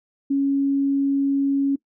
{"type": "tone", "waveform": "sine", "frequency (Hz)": 276.9, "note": "C#4", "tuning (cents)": -2, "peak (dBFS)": -17, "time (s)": [0.3, 1.76], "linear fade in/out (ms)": 10, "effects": ["noise-tail reverb RT60 0.1 s tail -21 dB re dry"]}